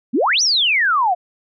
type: exponential two-way sweep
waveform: sine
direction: up then down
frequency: 207.7 to 6090 to 676 Hz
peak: -13 dBFS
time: 0.13-1.15 s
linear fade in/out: 20 ms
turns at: 0.42 s
effects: none